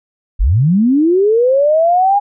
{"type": "linear sweep", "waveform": "sine", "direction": "up", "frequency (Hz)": [34.12, 823], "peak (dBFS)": -8, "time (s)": [0.39, 2.2], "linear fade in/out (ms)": 20, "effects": []}